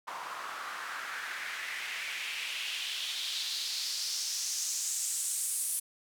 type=noise with band-pass filter sweep; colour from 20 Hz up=white; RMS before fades=-36 dBFS; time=0.07-5.8 s; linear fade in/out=10 ms; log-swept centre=1000 to 10000 Hz; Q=2.8; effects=none